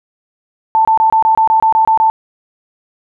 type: tone bursts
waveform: sine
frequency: 885 Hz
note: A5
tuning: 10 cents sharp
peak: -7 dBFS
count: 11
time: 0.75-2.1 s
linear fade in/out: 0 ms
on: 100 ms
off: 25 ms
effects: none